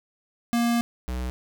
square tone pair in turn, 235.7 / 62.43 Hz, A#3 / B1, +19 / +19 cents, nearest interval octave + major seventh, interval 2300 cents, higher first, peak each -21 / -28 dBFS, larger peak first, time 0.53-0.81 / 1.08-1.3 s, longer first, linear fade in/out 0 ms, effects none

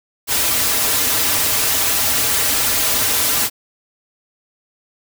white noise with comb filter, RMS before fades -17 dBFS, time 0.27-3.5 s, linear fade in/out 50 ms, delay 5.5 ms, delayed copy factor -0.85, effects none

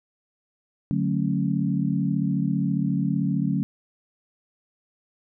sine chord, D major seventh, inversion none, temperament equal with one note detuned, 146.83 / 185 / 220 / 274.2 Hz, D3 / F#3 / A3 / C#4, 0 / 0 / 0 / -19 cents, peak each -26 / -25 / -28 / -28 dBFS, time 0.91-3.63 s, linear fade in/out 0 ms, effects none

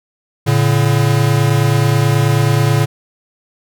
square tone pair together, 113.4 / 142.71 Hz, A#2 / D3, -47 / -49 cents, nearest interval major third, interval 398 cents, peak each -14 dBFS, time 0.46-2.86 s, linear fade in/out 20 ms, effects none

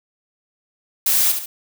blue noise with echo, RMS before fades -17 dBFS, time 1.06-1.32 s, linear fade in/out 5 ms, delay 70 ms, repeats 2, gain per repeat -7 dB, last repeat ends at 1.46 s, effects none

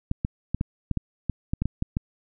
clicks, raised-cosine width 5 ms, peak -12 dBFS, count 12, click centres 0.114 / 0.249 / 0.546 / 0.611 / 0.913 / 0.973 / 1.297 / 1.535 / 1.62 / 1.656 / 1.824 / 1.969 s, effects none

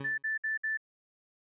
20% pulse tone with exponential decay, 138.59 Hz, C#3, in tune, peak -31 dBFS, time 0-0.23 s, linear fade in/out 5 ms, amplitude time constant 49 ms
sine tone bursts, 1760 Hz, A6, in tune, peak -29 dBFS, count 4, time 0.04-0.774 s, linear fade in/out 10 ms, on 140 ms, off 58 ms
effects resampled to 8000 Hz

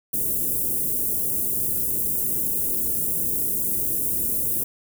white band-stop noise, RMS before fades -24 dBFS, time 0.13-4.64 s, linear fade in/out 10 ms, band 440 to 10000 Hz, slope 24 dB/octave, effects none

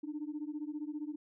sine beating tone pair, 293.7 / 308.7 Hz, D4 / D#4, 0 / -14 cents, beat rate 15 Hz, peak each -39 / -40 dBFS, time 0.03-1.16 s, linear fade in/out 10 ms, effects tanh soft clip ceiling -31 dBFS

